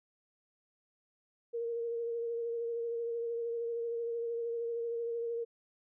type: tone with vibrato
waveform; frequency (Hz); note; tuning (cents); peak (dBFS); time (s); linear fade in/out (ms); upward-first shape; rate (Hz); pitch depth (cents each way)
sine; 466.2; A#4; 0; -33; 1.53-5.45; 20; sine; 13; 21
effects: none